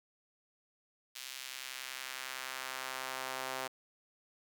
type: tone with high-pass filter sweep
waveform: sawtooth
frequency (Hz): 130.81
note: C3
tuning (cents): 0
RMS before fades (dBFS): -42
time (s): 1.15-3.68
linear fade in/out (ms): 10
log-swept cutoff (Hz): 3200 to 680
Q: 0.91
effects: none